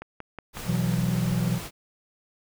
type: click train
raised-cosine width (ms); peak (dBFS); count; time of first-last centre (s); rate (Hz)
0.5; -22; 6; 0.02-0.937; 5.45
type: noise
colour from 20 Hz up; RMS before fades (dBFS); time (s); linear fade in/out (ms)
pink; -37; 0.53-1.71; 50
type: chord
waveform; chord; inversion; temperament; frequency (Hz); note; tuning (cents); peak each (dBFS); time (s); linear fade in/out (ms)
triangle; B suspended fourth; none; just; 123.47 / 164.63 / 185.21; B2 / E3 / F#3; 0 / -2 / +2; -25; 0.65-1.6; 50
effects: none